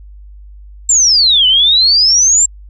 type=exponential two-way sweep; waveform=sine; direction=down then up; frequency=7530 to 2960 to 7530 Hz; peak=-6 dBFS; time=0.89-2.46 s; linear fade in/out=5 ms; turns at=1.47 s; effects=added 50 Hz sine -32 dBFS peak until 2.69 s